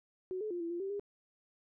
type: tone with pitch steps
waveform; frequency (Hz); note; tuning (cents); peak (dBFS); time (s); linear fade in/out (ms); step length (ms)
sine; 370.9 / 428.8 / 350.8 / 336.2 / 346 / 389.1 / 405.7; F#4 / A4 / F4 / E4 / F4 / G4 / G#4; +4 / -45 / +8 / +34 / -16 / -13 / -41; -35; 0.31-0.996; 0; 98
effects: none